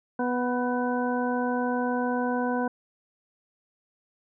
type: harmonic tone with a mistuned harmonic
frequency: 246.9 Hz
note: B3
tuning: in tune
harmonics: 1 / 2 / 3 / 4 / 6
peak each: -27 / -30 / -32 / -33 / -35 dBFS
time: 0.19-2.68 s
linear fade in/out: 5 ms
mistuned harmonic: 6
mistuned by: +27 cents
effects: none